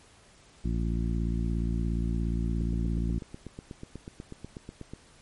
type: harmonic tone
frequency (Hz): 57.1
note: A#1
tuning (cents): -35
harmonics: 1 / 2 / 3 / 4 / 5 / 6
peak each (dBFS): -28 / -34 / -33 / -36 / -41 / -42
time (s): 0.64-3.19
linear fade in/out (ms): 10
type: click train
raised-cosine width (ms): 3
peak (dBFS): -26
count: 20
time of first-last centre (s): 2.61-4.936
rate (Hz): 8.17
effects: pink hiss -57 dBFS RMS until 5.21 s + MP3 48 kbps